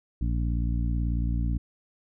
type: harmonic tone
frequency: 58.27 Hz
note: A#1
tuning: in tune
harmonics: 1 / 2 / 3 / 4 / 5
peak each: -25 / -31 / -35 / -37 / -39 dBFS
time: 0.21-1.58 s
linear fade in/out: 5 ms
effects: none